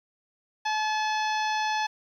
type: harmonic tone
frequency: 860 Hz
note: A5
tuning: 40 cents flat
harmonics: 1 / 2 / 3 / 4 / 5 / 6 / 7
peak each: -26 / -32 / -36 / -38 / -40 / -42 / -43 dBFS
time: 0.65-1.87 s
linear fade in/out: 10 ms
effects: 10-bit